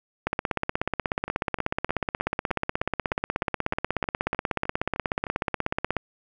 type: two click trains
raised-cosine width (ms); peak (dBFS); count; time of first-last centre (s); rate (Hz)
0.5; -9 / -18; 95 / 14; 0.27-5.967 / 1.28-5.268; 16.5 / 3.26
effects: none